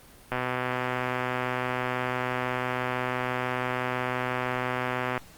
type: click train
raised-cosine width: 0.5 ms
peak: -13 dBFS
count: 613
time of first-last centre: 0.32-5.177 s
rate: 126 Hz
effects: pink hiss -52 dBFS RMS until 5.37 s + Opus 32 kbps